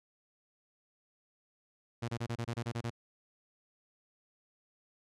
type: tone bursts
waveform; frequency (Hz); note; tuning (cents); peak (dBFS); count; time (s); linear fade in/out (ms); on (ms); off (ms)
sawtooth; 117.4; A#2; +13; -30; 10; 2.02-2.903; 10; 64; 27
effects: low-pass 8000 Hz 12 dB/octave